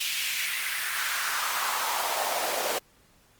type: noise with high-pass filter sweep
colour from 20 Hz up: pink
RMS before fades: -29 dBFS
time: 0-2.79 s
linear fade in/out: 10 ms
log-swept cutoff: 2900 to 510 Hz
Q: 2.4
effects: pink hiss -61 dBFS RMS until 3.39 s + Opus 32 kbps